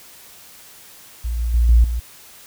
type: tone with level steps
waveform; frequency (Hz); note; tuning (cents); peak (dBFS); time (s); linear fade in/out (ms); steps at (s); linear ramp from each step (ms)
sine; 58.27; A#1; 0; -20 / -18 / -12 / -8 / -19; 1.24-2; 10; 1.39 / 1.54 / 1.69 / 1.84; 2
effects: white hiss -44 dBFS RMS until 2.46 s